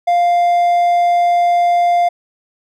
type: tone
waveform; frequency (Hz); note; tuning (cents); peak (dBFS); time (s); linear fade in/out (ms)
triangle; 699; F5; +1; -8; 0.07-2.09; 10
effects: none